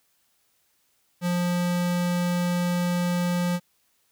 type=tone; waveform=square; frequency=176.3 Hz; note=F3; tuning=17 cents sharp; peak=-23 dBFS; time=1.21-3.6 s; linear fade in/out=50 ms; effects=white hiss -68 dBFS RMS until 4.11 s